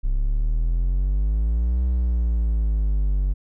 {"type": "exponential two-way sweep", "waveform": "triangle", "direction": "up then down", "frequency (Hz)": [32.7, 62.7, 46.87], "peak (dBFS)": -16, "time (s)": [0.03, 3.34], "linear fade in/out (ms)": 20, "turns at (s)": 1.84, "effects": []}